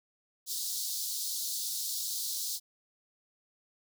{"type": "high-pass noise", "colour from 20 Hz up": "pink", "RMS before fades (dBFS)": -35, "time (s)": [0.46, 2.6], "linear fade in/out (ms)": 50, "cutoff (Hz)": 3900, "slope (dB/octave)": 48, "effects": []}